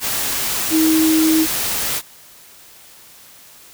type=tone in noise; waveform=sine; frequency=317.6 Hz; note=D#4; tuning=36 cents sharp; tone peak=-12 dBFS; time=0.7-1.47 s; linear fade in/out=50 ms; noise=white; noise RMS=-21 dBFS; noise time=0-2.02 s; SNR=+6 dB; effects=white hiss -44 dBFS RMS until 3.73 s